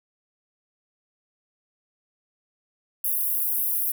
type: high-pass noise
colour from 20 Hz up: pink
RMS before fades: -25 dBFS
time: 3.04-3.92 s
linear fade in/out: 5 ms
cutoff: 11000 Hz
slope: 48 dB/octave
effects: none